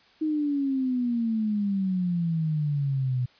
sine exponential sweep, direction down, 315 to 123.47 Hz, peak -23 dBFS, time 0.21-3.26 s, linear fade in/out 10 ms, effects white hiss -58 dBFS RMS until 3.39 s + resampled to 11025 Hz

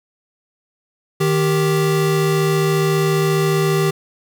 square tone pair together, 155.56 / 392 Hz, D#3 / G4, 0 / 0 cents, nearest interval octave + major third, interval 1600 cents, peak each -18 dBFS, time 1.2-3.91 s, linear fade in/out 10 ms, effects none

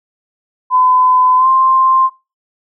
sine tone with pitch glide, 1013 to 1049.3 Hz, B5 to C6, +44 to +5 cents, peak -7 dBFS, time 0.7-2.1 s, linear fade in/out 50 ms, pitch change +61 cents, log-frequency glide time 1.37-1.47 s, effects noise-tail reverb RT60 0.3 s tail -24 dB re dry

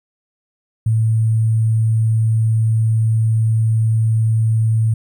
sine tone with sample-and-hold, 111.4 Hz, A2, 22 cents sharp, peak -12 dBFS, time 0.86-4.94 s, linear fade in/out 5 ms, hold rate 8820 Hz, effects none

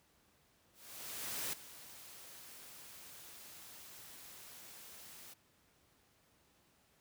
white noise with ADSR envelope, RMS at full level -39 dBFS, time 0.73-5.34 s, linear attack 800 ms, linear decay 6 ms, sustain -15 dB, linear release 9 ms, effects pink hiss -71 dBFS RMS until 7 s + high-pass 60 Hz 12 dB/octave

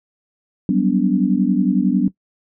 sine chord, G major seventh, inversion third, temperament equal with one note detuned, 185 / 196 / 246.9 / 289 Hz, F#3 / G3 / B3 / D4, 0 / 0 / 0 / -28 cents, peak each -19 dBFS, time 0.69-2.08 s, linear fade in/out 2 ms, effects noise-tail reverb RT60 0.1 s tail -17 dB re dry

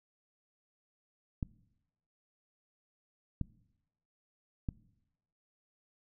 clicks, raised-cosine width 5 ms, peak -21 dBFS, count 3, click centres 1.428 / 3.413 / 4.688 s, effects noise-tail reverb RT60 0.9 s tail -21 dB re dry

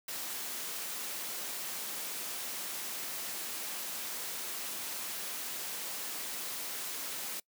white noise, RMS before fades -39 dBFS, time 0.08-7.4 s, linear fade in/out 5 ms, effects noise-tail reverb RT60 0.1 s tail -25 dB re dry + high-pass 200 Hz 12 dB/octave

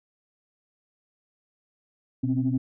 sine tone cluster, 125.2 / 255.6 / 267.9 Hz, B2 / C4 / C4, +24 / -40 / +41 cents, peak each -26 dBFS, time 2.23-2.58 s, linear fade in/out 10 ms, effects tanh soft clip ceiling -14 dBFS

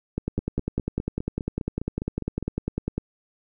two click trains, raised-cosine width 3 ms, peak -12 / -17 dBFS, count 29 / 11, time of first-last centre 0.18-2.98 / 0.39-2.427 s, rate 10 / 4.91 Hz, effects none

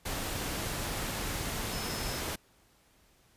sine tone in noise, 5200 Hz, E8, 24 cents flat, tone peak -43 dBFS, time 1.72-2.2 s, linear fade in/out 10 ms, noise pink, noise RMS -35 dBFS, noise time 0.05-2.36 s, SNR -11 dB, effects pink hiss -65 dBFS RMS until 3.36 s + resampled to 32000 Hz

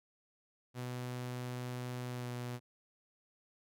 sawtooth tone with pitch glide, 124.3 to 122.59 Hz, B2 to B2, +12 to -12 cents, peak -35 dBFS, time 0.74-2.6 s, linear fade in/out 50 ms, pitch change -24 cents, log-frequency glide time 2.06-2.32 s, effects none

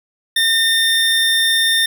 square tone pair together, 1819 / 3618 Hz, A#6 / A7, -43 / +48 cents, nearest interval octave, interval 1191 cents, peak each -18 / -15 dBFS, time 0.36-1.86 s, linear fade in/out 5 ms, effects none

